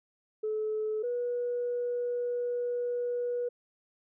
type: tone pair in turn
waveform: sine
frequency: 431.4 / 485.6 Hz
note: A4 / B4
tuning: -34 / -29 cents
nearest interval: major second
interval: 205 cents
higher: second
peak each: -28 dBFS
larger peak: neither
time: 0.43-1.03 / 1.03-3.49 s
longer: second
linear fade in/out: 10 ms
effects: tanh soft clip ceiling -24 dBFS